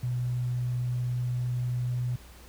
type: tone with tanh clipping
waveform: triangle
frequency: 123.47 Hz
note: B2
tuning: in tune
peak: -26 dBFS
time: 0.03-2.16 s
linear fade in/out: 5 ms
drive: 2 dB
effects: added 60 Hz sine -50 dBFS peak until 2.48 s + pink hiss -53 dBFS RMS until 2.48 s